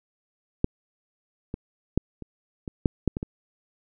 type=clicks; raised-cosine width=3 ms; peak=-7 / -18 / -7 / -24 / -20 / -6 / -8 / -16 / -17 dBFS; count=9; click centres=0.644 / 1.541 / 1.976 / 2.223 / 2.678 / 2.858 / 3.077 / 3.169 / 3.229 s; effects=none